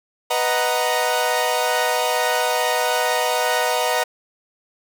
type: chord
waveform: sawtooth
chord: B major seventh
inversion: none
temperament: equal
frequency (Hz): 493.9 / 622.3 / 740 / 932.3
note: B4 / D#5 / F#5 / A#5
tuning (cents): 0 / 0 / 0 / 0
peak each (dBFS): -20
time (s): 0.3-4.04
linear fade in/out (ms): 10
effects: none